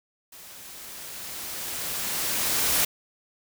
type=noise with level ramp; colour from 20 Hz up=white; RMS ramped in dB=-46 to -22 dBFS; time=0.32-2.85 s; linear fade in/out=5 ms; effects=none